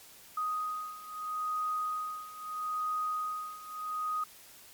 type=beating tone pair; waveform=sine; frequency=1247 / 1247.77 Hz; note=D#6 / D#6; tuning=+3 / +5 cents; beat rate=0.77 Hz; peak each=-37 / -34 dBFS; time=0.37-4.24 s; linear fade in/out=5 ms; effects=white hiss -54 dBFS RMS until 4.73 s + MP3 96 kbps